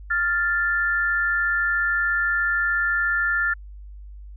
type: tone pair together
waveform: sine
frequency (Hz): 1396.9 / 1760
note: F6 / A6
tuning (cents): 0 / 0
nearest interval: major third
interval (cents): 400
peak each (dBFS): -22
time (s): 0.1-3.54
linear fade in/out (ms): 10
effects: added 50 Hz sine -37 dBFS peak until 4.36 s